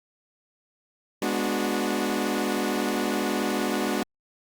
sawtooth chord, G# half-diminished seventh, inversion none, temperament equal with one note detuned, 207.7 / 246.9 / 293.7 / 365.1 Hz, G#3 / B3 / D4 / F#4, 0 / 0 / 0 / -23 cents, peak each -26 dBFS, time 1.22-4.03 s, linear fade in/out 2 ms, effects Opus 48 kbps

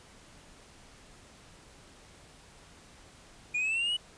triangle linear sweep, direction up, 2416 to 2970 Hz, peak -26 dBFS, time 3.54-3.97 s, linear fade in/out 10 ms, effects pink hiss -55 dBFS RMS until 4.17 s + resampled to 22050 Hz

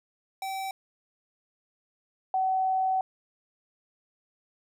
square / sine tone pair in turn, 771 / 756.4 Hz, G5 / F#5, -29 / +38 cents, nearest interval unison, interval 33 cents, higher first, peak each -32 / -23 dBFS, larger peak second, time 0.42-0.71 / 2.34-3.01 s, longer second, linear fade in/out 2 ms, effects none

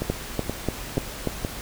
two click trains, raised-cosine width 2 ms, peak -9 / -12 dBFS, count 5 / 4, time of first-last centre 0.1-1.273 / 0.02-1.449 s, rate 3.41 / 2.1 Hz, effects added 50 Hz sine -42 dBFS peak until 1.61 s + pink hiss -36 dBFS RMS until 1.61 s

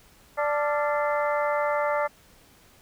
harmonic tone with a mistuned harmonic, 293.7 Hz, D4, in tune, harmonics 2 / 3 / 4 / 5 / 6 / 7, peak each -25 / -29 / -31 / -33 / -35 / -36 dBFS, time 0.37-2.08 s, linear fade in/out 20 ms, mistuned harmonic 5, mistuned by -110 cents, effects pink hiss -56 dBFS RMS until 2.81 s

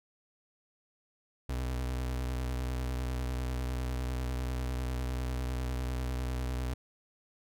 35% pulse tone with vibrato, 62.8 Hz, B1, 30 cents sharp, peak -30 dBFS, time 1.49-6.74 s, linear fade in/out 5 ms, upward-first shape triangle, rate 10 Hz, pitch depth 40 cents each way, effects none

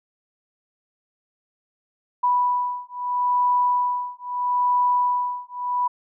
sine beating tone pair, 985 / 985.77 Hz, B5 / B5, -5 / -4 cents, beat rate 0.77 Hz, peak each -22 dBFS, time 2.23-5.88 s, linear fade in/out 10 ms, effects none

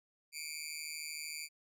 15% pulse tone with amplitude modulation, 2349 Hz, D7, in tune, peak -30 dBFS, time 0.32-1.49 s, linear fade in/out 50 ms, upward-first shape sine, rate 153 Hz, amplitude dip 100%, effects none

